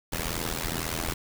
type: noise with amplitude modulation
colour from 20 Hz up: pink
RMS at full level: -27 dBFS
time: 0.12-1.14 s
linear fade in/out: 10 ms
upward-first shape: sine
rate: 82 Hz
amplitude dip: 95%
effects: none